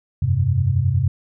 sine chord, F suspended second, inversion none, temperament equal, 87.31 / 98 / 130.81 Hz, F2 / G2 / C3, 0 / 0 / 0 cents, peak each -22 / -19 / -19 dBFS, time 0.22-1.08 s, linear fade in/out 5 ms, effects none

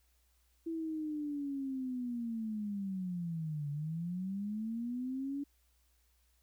sine linear two-way sweep, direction down then up, 331.6 to 142.7 to 286.4 Hz, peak -35 dBFS, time 0.66-5.44 s, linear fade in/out 10 ms, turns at 3.7 s, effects added 60 Hz sine -70 dBFS peak until 6.42 s + white hiss -75 dBFS RMS until 6.42 s

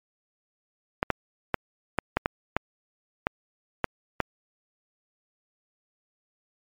clicks, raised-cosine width 0.5 ms, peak -7 dBFS, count 10, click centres 1.029 / 1.103 / 1.543 / 1.987 / 2.17 / 2.259 / 2.566 / 3.269 / 3.843 / 4.203 s, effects MP3 96 kbps

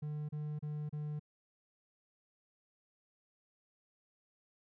triangle tone bursts, 150 Hz, D3, 37 cents sharp, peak -35 dBFS, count 4, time 0.02-1.196 s, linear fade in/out 10 ms, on 270 ms, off 32 ms, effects none

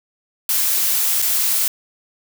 blue noise with dropouts, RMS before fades -18 dBFS, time 0.49-1.68 s, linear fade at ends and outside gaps 2 ms, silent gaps 1.219-1.223 s, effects none

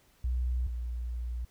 sine tone pair in turn, 61.74 / 59.84 Hz, B1 / A#1, 0 / +46 cents, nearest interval minor second, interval 54 cents, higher first, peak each -27 / -32 dBFS, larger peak first, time 0.24-0.67 / 0.67-1.45 s, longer second, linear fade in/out 5 ms, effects pink hiss -65 dBFS RMS until 1.5 s

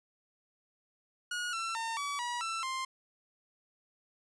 sawtooth tone with pitch steps, 1447 / 1345 / 909 / 1142 / 965 / 1335 / 1050 Hz, F#6 / E6 / A#5 / D6 / B5 / E6 / C6, -39 / +34 / -44 / -49 / -40 / +22 / +6 cents, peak -30 dBFS, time 1.31-2.85 s, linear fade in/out 5 ms, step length 220 ms, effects resampled to 22050 Hz

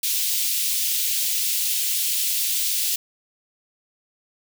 white high-pass noise, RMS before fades -23 dBFS, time 0.03-2.96 s, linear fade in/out 5 ms, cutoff 2700 Hz, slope 24 dB/octave, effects none

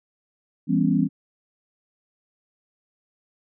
sine chord, C# half-diminished seventh, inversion first, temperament just, 166.31 / 199.57 / 249.5 / 277.2 Hz, E3 / G3 / B3 / C#4, +16 / +31 / +18 / 0 cents, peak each -23 dBFS, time 0.67-1.09 s, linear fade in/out 50 ms, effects none

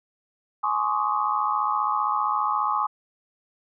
sine tone cluster, 841 / 1056 / 1131 / 1247 Hz, G#5 / C6 / C#6 / D#6, +22 / +16 / +34 / +3 cents, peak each -27 dBFS, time 0.63-2.87 s, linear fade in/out 10 ms, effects none

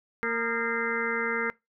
harmonic tone with a mistuned harmonic, 230.8 Hz, A#3, 17 cents flat, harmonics 1 / 2 / 4 / 5 / 6 / 7 / 8 / 9, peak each -36 / -31 / -39 / -38 / -33 / -34 / -37 / -33 dBFS, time 0.23-1.5 s, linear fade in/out 0 ms, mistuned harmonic 5, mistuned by +96 cents, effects noise-tail reverb RT60 0.2 s tail -22 dB re dry

